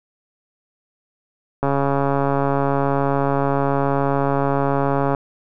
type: click train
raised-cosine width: 1 ms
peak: -6 dBFS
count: 490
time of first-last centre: 1.63-5.148 s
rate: 139 Hz
effects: none